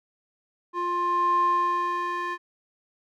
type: tone with band-pass filter sweep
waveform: square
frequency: 351.5 Hz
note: F4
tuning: 11 cents sharp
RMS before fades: -25 dBFS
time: 0.73-2.38 s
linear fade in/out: 50 ms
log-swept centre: 870 to 1400 Hz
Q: 6
effects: none